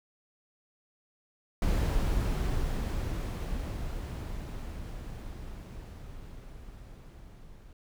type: noise with level ramp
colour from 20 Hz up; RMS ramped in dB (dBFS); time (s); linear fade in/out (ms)
brown; -26 to -51; 1.62-7.73; 2
effects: none